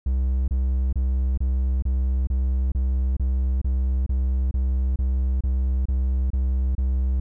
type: tone bursts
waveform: triangle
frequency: 64.6 Hz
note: C2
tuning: 21 cents flat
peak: -17 dBFS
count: 16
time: 0.06-7.2 s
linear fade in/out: 5 ms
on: 420 ms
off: 28 ms
effects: none